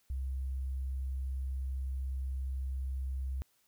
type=tone with sample-and-hold; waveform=sine; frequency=65.9 Hz; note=C2; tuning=13 cents sharp; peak=-33 dBFS; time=0.1-3.42 s; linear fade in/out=0 ms; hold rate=11025 Hz; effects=white hiss -72 dBFS RMS until 3.67 s